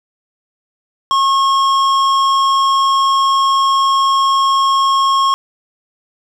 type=tone with hard clipping; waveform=sine; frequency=1086 Hz; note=C#6; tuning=36 cents flat; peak=-12 dBFS; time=1.11-5.34 s; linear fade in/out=0 ms; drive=11 dB; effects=none